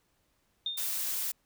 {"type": "tone with exponential decay", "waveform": "sine", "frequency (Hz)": 3638, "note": "A#7", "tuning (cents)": -43, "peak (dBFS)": -28, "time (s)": [0.66, 1.02], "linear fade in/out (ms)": 2, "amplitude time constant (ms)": 78}
{"type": "noise", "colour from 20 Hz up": "blue", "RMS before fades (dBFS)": -33, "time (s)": [0.77, 1.32], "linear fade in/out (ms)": 10}
{"effects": ["pink hiss -73 dBFS RMS until 1.45 s"]}